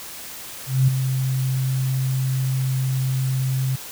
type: tone with ADSR envelope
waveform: sine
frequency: 131.3 Hz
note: C3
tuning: 6 cents sharp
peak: -11 dBFS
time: 0.66-3.76 s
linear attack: 220 ms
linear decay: 7 ms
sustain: -8 dB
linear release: 9 ms
effects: white hiss -36 dBFS RMS until 3.91 s